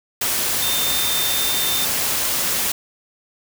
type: tone in noise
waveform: sine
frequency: 3600 Hz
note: A7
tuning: 39 cents sharp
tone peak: -23 dBFS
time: 0.62-1.85 s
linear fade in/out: 5 ms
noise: white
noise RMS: -21 dBFS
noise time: 0.21-2.72 s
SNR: -5 dB
effects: none